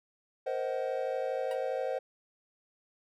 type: chord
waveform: triangle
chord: C half-diminished seventh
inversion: third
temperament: just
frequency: 470.9 / 523.3 / 627.9 / 753.5 Hz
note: Bb4 / C5 / Eb5 / Gb5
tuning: +18 / 0 / +16 / +31 cents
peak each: -36 / -31 / -36 / -37 dBFS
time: 0.46-1.99 s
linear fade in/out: 10 ms
type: tone with exponential decay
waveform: 15% pulse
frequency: 954 Hz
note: A#5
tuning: 40 cents sharp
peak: -35 dBFS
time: 1.51-1.6 s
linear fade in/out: 2 ms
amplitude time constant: 19 ms
effects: none